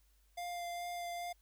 square tone with vibrato, 698.5 Hz, F5, in tune, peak -40 dBFS, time 0.37-1.33 s, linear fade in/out 10 ms, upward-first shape sine, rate 2.4 Hz, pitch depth 12 cents each way, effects added 50 Hz sine -67 dBFS peak until 1.41 s + white hiss -75 dBFS RMS until 1.41 s

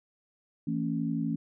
sine chord, A major, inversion second, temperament equal with one note detuned, 164.81 / 225.4 / 277.2 Hz, E3 / A3 / C#4, 0 / +42 / 0 cents, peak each -32 dBFS, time 0.67-1.36 s, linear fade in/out 5 ms, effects none

